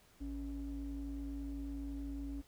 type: ring-modulated tone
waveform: triangle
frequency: 113 Hz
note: A2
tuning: 47 cents sharp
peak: -33 dBFS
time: 0.2-2.42 s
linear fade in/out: 20 ms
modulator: 167 Hz
effects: tanh soft clip ceiling -34 dBFS + pink hiss -66 dBFS RMS until 2.47 s